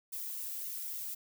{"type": "noise with flanger", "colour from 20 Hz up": "violet", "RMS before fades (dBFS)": -40, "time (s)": [0.12, 1.15], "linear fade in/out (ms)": 10, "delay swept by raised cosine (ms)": [1.2, 1.9], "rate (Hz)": 3.6, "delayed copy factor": -0.5, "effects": []}